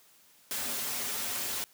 white noise with comb filter, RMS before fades -34 dBFS, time 0.51-1.64 s, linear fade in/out 0 ms, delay 6.2 ms, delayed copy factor -0.85, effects white hiss -61 dBFS RMS until 1.73 s + high-pass 100 Hz 12 dB/octave

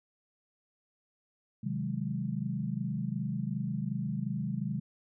sine chord, Ab dominant seventh, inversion first, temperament equal with one note detuned, 130.81 / 156.19 / 185 / 207.7 Hz, C3 / Eb3 / Gb3 / Ab3, 0 / +7 / 0 / 0 cents, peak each -36 / -37 / -37 / -36 dBFS, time 1.63-4.8 s, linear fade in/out 10 ms, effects none

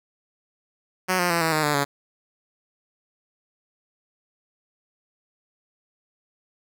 5% pulse tone with pitch steps, 185 / 176.95 / 169.25 / 161.89 / 154.85 / 148.11 / 141.67 Hz, F#3 / F3 / E3 / E3 / D#3 / D3 / C#3, 0 / +23 / +46 / -31 / -8 / +15 / +38 cents, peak -9 dBFS, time 1.08-1.85 s, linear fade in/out 20 ms, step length 110 ms, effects none

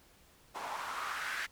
white noise with band-pass filter sweep, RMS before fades -39 dBFS, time 0.54-1.47 s, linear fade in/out 20 ms, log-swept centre 780 to 1800 Hz, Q 3.2, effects pink hiss -63 dBFS RMS until 1.51 s

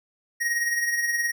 square tone with tremolo, 1881 Hz, A#6, 15 cents sharp, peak -21 dBFS, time 0.4-1.32 s, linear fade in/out 20 ms, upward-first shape triangle, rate 19 Hz, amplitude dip 55%, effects none

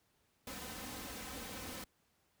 pink noise with comb filter, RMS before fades -45 dBFS, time 0.47-1.84 s, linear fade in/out 2 ms, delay 3.9 ms, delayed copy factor +0.6, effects pink hiss -75 dBFS RMS until 2.4 s + high-pass 60 Hz 12 dB/octave

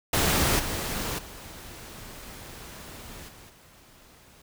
pink noise with level steps, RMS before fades -23 / -31 / -43 / -49 / -54 dBFS, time 0.13-4.42 s, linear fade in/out 5 ms, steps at 0.59 / 1.18 / 3.28 / 3.49 s, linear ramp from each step 10 ms, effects none

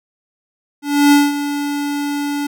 square tone with ADSR envelope, 288.1 Hz, D4, 33 cents flat, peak -7 dBFS, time 0.82-2.47 s, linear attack 300 ms, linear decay 200 ms, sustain -12 dB, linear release 7 ms, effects none

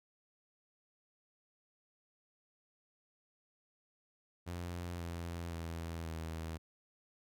sawtooth tone with pitch steps, 87.31 / 85.17 / 83.08 / 81.04 Hz, F2 / F2 / E2 / E2, 0 / -43 / +14 / -29 cents, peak -36 dBFS, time 4.46-6.58 s, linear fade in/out 20 ms, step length 530 ms, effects none

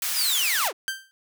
white high-pass noise, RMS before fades -27 dBFS, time 0.02-0.68 s, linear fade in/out 2 ms, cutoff 1200 Hz, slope 12 dB/octave
sawtooth linear sweep, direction down, 5210 to 285.5 Hz, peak -20 dBFS, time 0.14-0.73 s, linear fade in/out 50 ms
sawtooth tone with exponential decay, 1568 Hz, G6, in tune, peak -19 dBFS, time 0.88-1.11 s, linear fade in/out 0 ms, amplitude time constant 49 ms
effects none

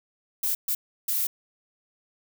violet noise bursts at uneven times, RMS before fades -26 dBFS, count 3, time 0.43-0.55 / 0.68-0.75 / 1.08-1.27 s, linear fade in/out 5 ms, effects none

